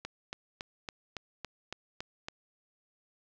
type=click train; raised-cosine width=0.2 ms; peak=-20 dBFS; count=9; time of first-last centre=0.05-2.285 s; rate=3.58 Hz; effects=low-pass 6000 Hz 12 dB/octave + 9-bit